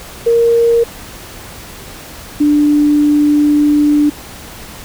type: tone pair in turn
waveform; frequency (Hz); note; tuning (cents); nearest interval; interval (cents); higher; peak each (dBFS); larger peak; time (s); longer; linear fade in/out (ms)
sine; 466.2 / 295; A#4 / D4; 0 / +8; minor sixth; 792; first; -7; neither; 0.26-0.84 / 2.4-4.1; second; 10
effects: pink hiss -32 dBFS RMS until 4.84 s